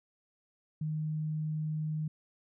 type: tone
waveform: sine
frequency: 154.7 Hz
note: D#3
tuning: 10 cents flat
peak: -31 dBFS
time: 0.81-2.08 s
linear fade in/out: 5 ms
effects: none